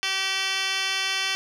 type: tone with band-pass filter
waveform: 10% pulse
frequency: 384.9 Hz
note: G4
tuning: 32 cents flat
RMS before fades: -26 dBFS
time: 0.03-1.35 s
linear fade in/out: 0 ms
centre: 3700 Hz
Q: 4.7
effects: none